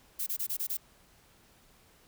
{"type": "noise bursts", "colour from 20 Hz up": "violet", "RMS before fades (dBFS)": -33, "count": 6, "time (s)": [0.19, 0.772], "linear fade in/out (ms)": 10, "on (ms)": 77, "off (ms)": 24, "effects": ["pink hiss -62 dBFS RMS until 2.07 s"]}